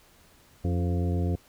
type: harmonic tone with a mistuned harmonic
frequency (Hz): 87.31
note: F2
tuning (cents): 0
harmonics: 1 / 2 / 3 / 4 / 5 / 6 / 8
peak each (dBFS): -25 / -31 / -35 / -37 / -39 / -41 / -43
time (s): 0.64-1.36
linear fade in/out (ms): 10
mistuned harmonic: 3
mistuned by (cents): +54
effects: pink hiss -58 dBFS RMS until 1.48 s